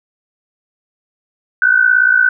sine tone pair together, 1472 / 1529.4 Hz, F#6 / G6, -9 / -43 cents, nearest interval minor second, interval 66 cents, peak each -11 dBFS, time 1.62-2.29 s, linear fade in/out 2 ms, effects none

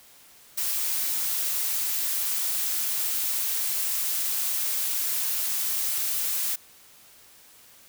blue noise, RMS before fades -27 dBFS, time 0.57-6.56 s, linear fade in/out 10 ms, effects white hiss -53 dBFS RMS until 7.88 s

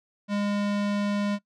square tone, 204.1 Hz, G#3, 30 cents flat, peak -25 dBFS, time 0.28-1.39 s, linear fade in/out 50 ms, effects noise-tail reverb RT60 0.1 s tail -20 dB re dry + low-pass 5000 Hz 12 dB/octave

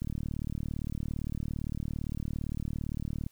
click train, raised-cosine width 5 ms, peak -22 dBFS, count 123, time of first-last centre 0.02-3.265 s, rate 37.6 Hz, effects white hiss -67 dBFS RMS until 3.31 s

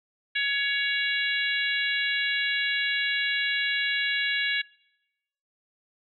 harmonic tone, 560 Hz, C#5, 18 cents sharp, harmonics 3 / 4 / 5 / 6 / 7, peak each -27 / -29 / -31 / -33 / -34 dBFS, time 0.35-4.62 s, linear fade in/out 10 ms, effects noise-tail reverb RT60 0.9 s tail -23 dB re dry

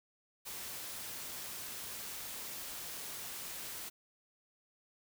white noise, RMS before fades -44 dBFS, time 0.45-3.9 s, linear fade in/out 20 ms, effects none

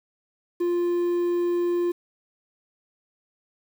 triangle tone with quantisation, 349.2 Hz, F4, in tune, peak -19 dBFS, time 0.6-1.92 s, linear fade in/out 10 ms, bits 8, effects none

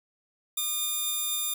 5% pulse tone pair together, 1208 / 3620 Hz, D6 / A7, +48 / +48 cents, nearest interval octave + perfect fifth, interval 1900 cents, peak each -26 / -20 dBFS, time 0.57-1.54 s, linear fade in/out 5 ms, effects none

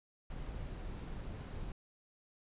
brown noise, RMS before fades -43 dBFS, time 0.3-1.72 s, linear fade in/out 2 ms, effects resampled to 8000 Hz

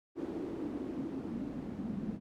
pink noise with band-pass filter sweep, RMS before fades -39 dBFS, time 0.15-2.2 s, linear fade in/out 50 ms, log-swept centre 340 to 210 Hz, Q 4.1, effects none

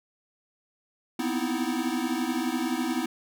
square tone cluster, 243.9 / 255.6 / 315.5 / 331.7 Hz, B3 / C4 / D#4 / E4, -21 / -40 / +24 / +11 cents, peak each -33 / -31 / -33 / -34 dBFS, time 1.19-3.06 s, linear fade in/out 5 ms, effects none

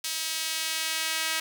sawtooth tone with high-pass filter sweep, 320 Hz, D#4, 49 cents sharp, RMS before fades -30 dBFS, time 0.04-1.4 s, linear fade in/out 5 ms, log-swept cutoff 3900 to 2000 Hz, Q 0.87, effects none

